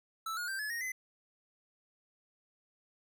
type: tone with pitch steps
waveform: square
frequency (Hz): 1318.5 / 1437.8 / 1568 / 1709.9 / 1864.6 / 2033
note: E6 / F6 / G6 / A6 / A#6 / B6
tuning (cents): 0 / +50 / 0 / -50 / 0 / +50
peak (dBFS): -36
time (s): 0.26-0.92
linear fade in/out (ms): 5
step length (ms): 110
effects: none